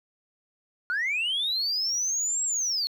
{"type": "linear two-way sweep", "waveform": "sine", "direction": "up then down", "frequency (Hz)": [1407, 7710, 4237], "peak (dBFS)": -23, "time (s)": [0.9, 2.87], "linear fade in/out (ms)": 0, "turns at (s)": 2.44, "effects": ["tanh soft clip ceiling -22 dBFS", "10-bit"]}